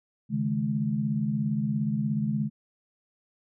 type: chord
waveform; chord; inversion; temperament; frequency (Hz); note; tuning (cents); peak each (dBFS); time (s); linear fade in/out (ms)
sine; C# suspended second; none; equal with one note detuned; 138.59 / 155.56 / 211.9; C#3 / D#3 / G#3; 0 / 0 / +35; -30 / -31 / -27; 0.29-2.5; 50
effects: none